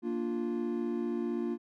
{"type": "chord", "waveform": "triangle", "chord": "Bb major", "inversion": "none", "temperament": "equal", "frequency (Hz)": [233.1, 293.7, 349.2], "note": ["Bb3", "D4", "F4"], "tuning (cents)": [0, 0, 0], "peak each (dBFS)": [-32, -36, -32], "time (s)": [0.02, 1.58], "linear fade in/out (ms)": 50, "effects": []}